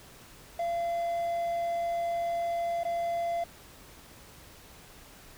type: tone with dropouts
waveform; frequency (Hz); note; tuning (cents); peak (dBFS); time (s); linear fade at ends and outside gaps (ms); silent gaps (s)
triangle; 684; F5; -36; -26; 0.59-3.44; 5; 2.835-2.85
effects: pink hiss -52 dBFS RMS until 5.37 s